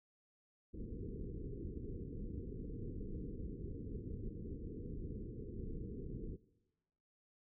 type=low-pass noise; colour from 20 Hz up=pink; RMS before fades=-45 dBFS; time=0.73-6.37 s; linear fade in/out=20 ms; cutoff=470 Hz; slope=96 dB/octave; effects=noise-tail reverb RT60 1.0 s tail -19 dB re dry